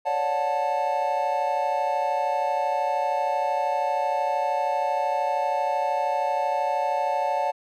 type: chord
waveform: triangle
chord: D major seventh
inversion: third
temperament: equal with one note detuned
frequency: 554.4 / 587.3 / 728.1 / 880 Hz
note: C#5 / D5 / F#5 / A5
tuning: 0 / 0 / -28 / 0 cents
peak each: -28 / -28 / -25 / -24 dBFS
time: 0.05-7.52 s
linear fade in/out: 20 ms
effects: none